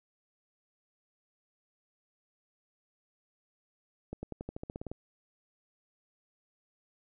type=accelerating click train; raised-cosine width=2 ms; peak=-25 dBFS; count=12; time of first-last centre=4.13-4.916 s; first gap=100 ms; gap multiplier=0.93; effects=none